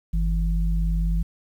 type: tone pair together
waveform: sine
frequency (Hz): 49.11 / 165.2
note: G1 / E3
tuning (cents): +4 / +4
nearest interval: octave + major sixth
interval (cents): 2100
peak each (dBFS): -20 / -27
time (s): 0.13-1.23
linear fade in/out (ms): 10
effects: 9-bit